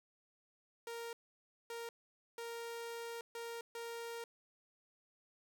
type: tone bursts at uneven times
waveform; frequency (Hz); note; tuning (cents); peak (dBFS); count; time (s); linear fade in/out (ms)
sawtooth; 465.6; A#4; -2; -39; 5; 0.87-1.13 / 1.7-1.89 / 2.38-3.21 / 3.35-3.61 / 3.75-4.24; 2
effects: none